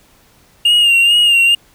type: tone with vibrato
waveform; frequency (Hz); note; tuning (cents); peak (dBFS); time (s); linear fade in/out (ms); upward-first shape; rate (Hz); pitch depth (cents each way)
triangle; 2816; F7; +14; -6; 0.65-1.55; 5; sine; 2.3; 47
effects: pink hiss -50 dBFS RMS until 1.74 s